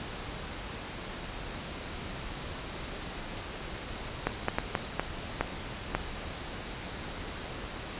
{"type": "clicks", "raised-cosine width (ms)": 0.5, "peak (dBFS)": -11, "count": 7, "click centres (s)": [4.27, 4.484, 4.585, 4.752, 4.996, 5.41, 5.95], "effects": ["pink hiss -39 dBFS RMS until 7.99 s", "resampled to 8000 Hz"]}